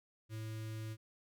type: tone with notch filter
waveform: square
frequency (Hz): 110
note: A2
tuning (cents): 0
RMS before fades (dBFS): -43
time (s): 0.29-0.97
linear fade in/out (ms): 50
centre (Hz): 800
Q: 0.92
effects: none